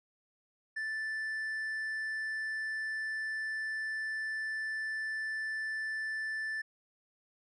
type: tone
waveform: triangle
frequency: 1760 Hz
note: A6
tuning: in tune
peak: -32 dBFS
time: 0.76-6.62 s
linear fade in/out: 10 ms
effects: resampled to 22050 Hz